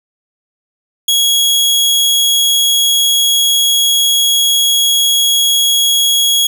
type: tone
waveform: sawtooth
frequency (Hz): 3322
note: G#7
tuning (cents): 0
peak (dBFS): -6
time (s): 1.08-6.47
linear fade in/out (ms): 5
effects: none